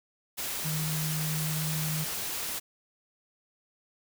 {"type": "tone in noise", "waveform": "sine", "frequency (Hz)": 155.56, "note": "D#3", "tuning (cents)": 0, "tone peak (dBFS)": -30, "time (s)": [0.64, 2.05], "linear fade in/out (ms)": 20, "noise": "white", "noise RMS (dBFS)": -34, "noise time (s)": [0.37, 2.6], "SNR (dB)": 1, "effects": []}